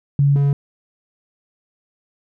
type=tone pair in turn; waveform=sine / triangle; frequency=141.2 / 141.2 Hz; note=C#3 / C#3; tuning=+32 / +32 cents; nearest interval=unison; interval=0 cents; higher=neither; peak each=-11 dBFS; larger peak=neither; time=0.19-0.36 / 0.36-0.53 s; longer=neither; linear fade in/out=2 ms; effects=none